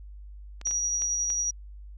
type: clicks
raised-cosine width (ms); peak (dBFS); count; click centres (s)
0.2; -25; 5; 0.614 / 0.672 / 0.711 / 1.02 / 1.302
type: tone with tremolo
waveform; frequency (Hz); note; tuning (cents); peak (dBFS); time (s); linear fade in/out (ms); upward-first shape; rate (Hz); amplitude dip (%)
sine; 5770; F#8; -44; -24; 0.65-1.51; 10; sine; 11; 25
effects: added 50 Hz sine -41 dBFS peak until 1.97 s

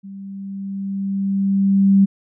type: tone with level ramp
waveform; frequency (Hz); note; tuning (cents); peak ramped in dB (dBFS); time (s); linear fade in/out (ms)
sine; 196; G3; 0; -32 to -8; 0.03-2.06; 20
effects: none

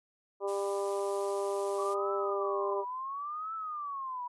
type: harmonic tone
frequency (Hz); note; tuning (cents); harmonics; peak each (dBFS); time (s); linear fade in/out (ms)
198.9; G3; +25; 2 / 3 / 4 / 5 / 6; -32 / -36 / -42 / -40 / -45; 0.4-2.85; 50
type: noise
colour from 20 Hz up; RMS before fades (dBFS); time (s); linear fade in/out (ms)
blue; -46; 0.47-1.95; 20
type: tone with vibrato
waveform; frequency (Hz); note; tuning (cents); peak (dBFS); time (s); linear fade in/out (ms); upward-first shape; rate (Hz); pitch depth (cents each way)
sine; 1136; C#6; +42; -35; 1.78-4.28; 10; triangle; 0.71; 270
effects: resampled to 24000 Hz

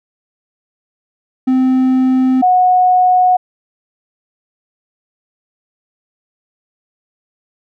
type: tone pair in turn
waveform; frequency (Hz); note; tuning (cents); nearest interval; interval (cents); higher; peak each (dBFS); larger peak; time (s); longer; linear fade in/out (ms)
triangle / sine; 258.7 / 731.7; C4 / F#5; -19 / -20; octave + tritone; 1799; second; -7; neither; 1.47-2.42 / 2.42-3.37; neither; 10
effects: none

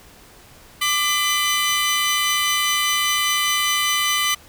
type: tone cluster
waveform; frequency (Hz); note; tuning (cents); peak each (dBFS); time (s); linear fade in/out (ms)
sawtooth; 1185 / 2009 / 3016; D6 / B6 / F#7; +15 / +29 / +32; -19; 0.81-4.35; 10
effects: pink hiss -47 dBFS RMS until 4.48 s

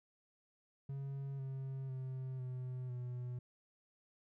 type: tone with pitch steps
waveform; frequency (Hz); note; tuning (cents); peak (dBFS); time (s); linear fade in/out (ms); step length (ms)
triangle; 137.6 / 133.99 / 130.48 / 127.06 / 123.73; C#3 / C3 / C3 / B2 / B2; -12 / +42 / -4 / +50 / +4; -38; 0.89-3.39; 5; 500
effects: none

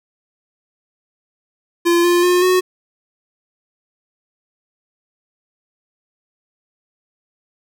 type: tone with pitch steps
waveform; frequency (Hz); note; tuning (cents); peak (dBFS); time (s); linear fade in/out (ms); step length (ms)
square; 343.6 / 349.7 / 357.5 / 367.4; F4 / F4 / F4 / F#4; -28 / +2 / +41 / -12; -12; 1.85-2.61; 20; 190
effects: none

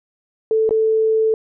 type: tone with dropouts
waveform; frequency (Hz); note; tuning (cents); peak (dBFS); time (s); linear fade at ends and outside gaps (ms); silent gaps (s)
sine; 440.8; A4; +3; -13; 0.51-1.34; 1; 0.692-0.708
effects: none

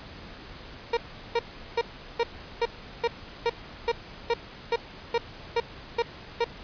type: tone bursts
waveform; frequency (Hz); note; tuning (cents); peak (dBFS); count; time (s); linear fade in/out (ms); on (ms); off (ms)
30% pulse; 468.2; A#4; +8; -19; 14; 0.93-6.444; 5; 41; 380
effects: pink hiss -44 dBFS RMS until 6.63 s + resampled to 11025 Hz

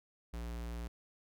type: tone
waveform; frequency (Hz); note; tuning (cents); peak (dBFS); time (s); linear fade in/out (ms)
square; 58.27; A#1; 0; -40; 0.33-0.88; 10
effects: none

